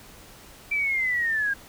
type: linear sweep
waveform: sine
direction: down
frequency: 2348 to 1601 Hz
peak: -22 dBFS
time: 0.71-1.54 s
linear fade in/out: 10 ms
effects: pink hiss -48 dBFS RMS until 1.68 s